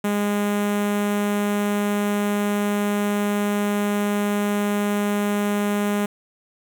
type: tone with notch filter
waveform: sawtooth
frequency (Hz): 205.3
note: G#3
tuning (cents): -20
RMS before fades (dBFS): -22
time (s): 0.04-6.06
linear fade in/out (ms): 5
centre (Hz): 4700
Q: 1.2
effects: 8-bit